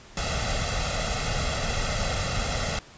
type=noise with comb filter; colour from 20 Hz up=pink; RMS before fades=-27 dBFS; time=0.17-2.79 s; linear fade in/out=2 ms; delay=1.5 ms; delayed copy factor=+0.75; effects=pink hiss -49 dBFS RMS until 2.97 s + resampled to 16000 Hz